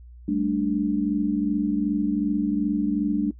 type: chord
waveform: sine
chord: G suspended second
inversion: none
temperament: equal with one note detuned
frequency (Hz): 197.36 / 220 / 293.7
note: G3 / A3 / D4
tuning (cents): +12 / 0 / 0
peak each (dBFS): -27 / -26 / -23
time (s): 0.28-3.31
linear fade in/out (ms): 5
effects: noise-tail reverb RT60 0.1 s tail -20 dB re dry + added 60 Hz sine -42 dBFS peak until 3.39 s